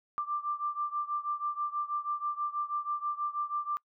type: beating tone pair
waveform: sine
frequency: 1180 / 1186.2 Hz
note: D6 / D6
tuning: +8 / +17 cents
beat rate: 6.2 Hz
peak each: -33 / -35 dBFS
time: 0.18-3.77 s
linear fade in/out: 0 ms
effects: noise-tail reverb RT60 0.1 s tail -25 dB re dry